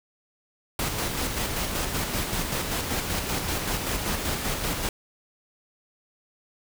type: noise with tremolo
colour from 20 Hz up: pink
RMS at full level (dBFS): -27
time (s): 0.79-4.89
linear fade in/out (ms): 2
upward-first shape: square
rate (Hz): 5.2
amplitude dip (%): 35
effects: none